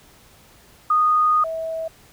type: tone pair in turn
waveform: sine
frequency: 1236 / 648.5 Hz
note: D#6 / E5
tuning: -12 / -28 cents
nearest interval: major seventh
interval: 1116 cents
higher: first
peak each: -14 / -24 dBFS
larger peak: first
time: 0.9-1.44 / 1.44-1.88 s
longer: first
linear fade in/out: 5 ms
effects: pink hiss -51 dBFS RMS until 2.12 s